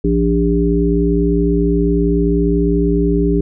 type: harmonic tone with a mistuned harmonic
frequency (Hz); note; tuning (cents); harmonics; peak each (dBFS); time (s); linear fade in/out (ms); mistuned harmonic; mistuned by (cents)
57.4; A#1; -26; 1 / 3 / 5 / 7; -17 / -17 / -17 / -17; 0.04-3.41; 5; 5; +27
effects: none